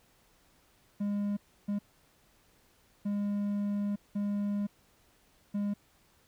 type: tone bursts at uneven times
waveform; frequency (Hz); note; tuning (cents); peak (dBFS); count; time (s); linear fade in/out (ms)
triangle; 203.8; G#3; -32; -27; 5; 1-1.37 / 1.68-1.79 / 3.05-3.96 / 4.15-4.67 / 5.54-5.74; 10
effects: pink hiss -66 dBFS RMS until 6.27 s